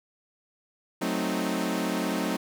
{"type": "chord", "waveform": "sawtooth", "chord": "F# diminished seventh", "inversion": "none", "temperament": "equal", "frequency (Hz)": [185, 220, 261.6, 311.1], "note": ["F#3", "A3", "C4", "Eb4"], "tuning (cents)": [0, 0, 0, 0], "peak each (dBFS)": -28, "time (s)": [1.01, 2.37], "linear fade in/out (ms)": 10, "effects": []}